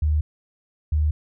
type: tone pair in turn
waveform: sine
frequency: 76 / 76 Hz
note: D#2 / D#2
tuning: -40 / -40 cents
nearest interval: unison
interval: 0 cents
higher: neither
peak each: -17 dBFS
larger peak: neither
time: 0.02-0.21 / 0.92-1.11 s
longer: neither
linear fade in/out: 5 ms
effects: none